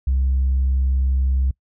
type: tone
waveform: sine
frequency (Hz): 65.9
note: C2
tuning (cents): +13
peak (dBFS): -14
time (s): 0.07-1.51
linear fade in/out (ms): 5
effects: noise-tail reverb RT60 0.1 s tail -24 dB re dry + tanh soft clip ceiling -13 dBFS